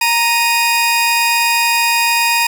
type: tone pair together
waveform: sawtooth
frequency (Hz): 933 / 2481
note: A#5 / D#7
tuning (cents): +1 / -6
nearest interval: octave + perfect fourth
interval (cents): 1693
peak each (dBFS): -11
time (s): 0.01-2.47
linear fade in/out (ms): 5
effects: none

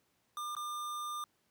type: tone with dropouts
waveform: square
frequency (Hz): 1200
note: D6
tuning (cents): +37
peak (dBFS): -38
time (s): 0.37-1.24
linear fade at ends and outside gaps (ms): 1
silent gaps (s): 0.551-0.566
effects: pink hiss -75 dBFS RMS until 1.5 s + high-pass 100 Hz 12 dB/octave

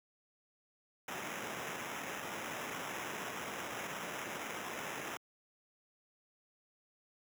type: noise with sample-and-hold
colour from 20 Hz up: violet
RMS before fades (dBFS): -42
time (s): 1.08-5.17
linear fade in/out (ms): 2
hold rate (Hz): 4410
effects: high-pass 150 Hz 12 dB/octave

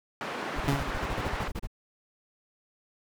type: band-pass noise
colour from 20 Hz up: white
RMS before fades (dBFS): -35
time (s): 0.21-1.48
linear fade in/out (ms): 0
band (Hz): 170 to 1500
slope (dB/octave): 12
type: noise bursts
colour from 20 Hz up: brown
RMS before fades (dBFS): -32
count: 15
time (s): 0.56-1.672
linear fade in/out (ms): 10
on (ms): 48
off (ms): 28
type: tone with exponential decay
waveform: 25% pulse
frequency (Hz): 139.7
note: C#3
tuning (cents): +14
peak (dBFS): -18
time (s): 0.68-1.02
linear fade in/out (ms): 2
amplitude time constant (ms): 73
effects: none

